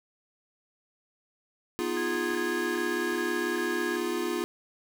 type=chord; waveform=square; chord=F half-diminished seventh; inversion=second; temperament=equal; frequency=246.9 / 311.1 / 349.2 / 415.3 Hz; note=Cb4 / Eb4 / F4 / Ab4; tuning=0 / 0 / 0 / 0 cents; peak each=-37 / -37 / -31 / -36 dBFS; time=1.79-4.44 s; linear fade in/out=0 ms
type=tone bursts; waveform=sine; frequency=1651 Hz; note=G#6; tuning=11 cents flat; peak=-33 dBFS; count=5; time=1.97-3.962 s; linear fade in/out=0 ms; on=380 ms; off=23 ms
type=clicks; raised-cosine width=0.5 ms; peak=-31 dBFS; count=4; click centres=2.151 / 2.305 / 2.336 / 3.129 s
effects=none